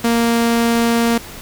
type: tone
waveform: sawtooth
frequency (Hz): 232.8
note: A#3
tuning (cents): -2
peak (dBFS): -9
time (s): 0.04-1.18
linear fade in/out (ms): 5
effects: pink hiss -34 dBFS RMS until 1.41 s